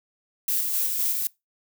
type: noise with tremolo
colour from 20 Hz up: violet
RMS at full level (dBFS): -24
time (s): 0.48-1.27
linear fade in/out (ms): 2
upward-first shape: square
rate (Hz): 3.9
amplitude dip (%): 30
effects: noise-tail reverb RT60 0.2 s tail -23 dB re dry